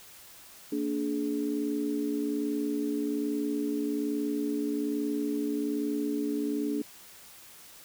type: tone cluster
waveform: sine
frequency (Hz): 229.7 / 290.9 / 423.2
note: A#3 / D4 / G#4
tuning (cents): -25 / -16 / +33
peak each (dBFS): -35 / -29 / -35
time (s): 0.72-6.82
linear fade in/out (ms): 5
effects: white hiss -51 dBFS RMS until 7.84 s